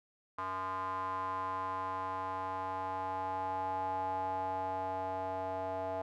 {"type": "tone with band-pass filter sweep", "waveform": "square", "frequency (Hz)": 93.9, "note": "F#2", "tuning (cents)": 26, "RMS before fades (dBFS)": -37, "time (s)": [0.38, 6.02], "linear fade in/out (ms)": 5, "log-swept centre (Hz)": [1100, 730], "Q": 6.9, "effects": []}